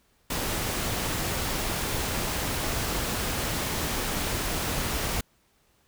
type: noise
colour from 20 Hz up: pink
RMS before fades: -29 dBFS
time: 0.3-5.21 s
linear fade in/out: 5 ms
effects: pink hiss -66 dBFS RMS until 5.87 s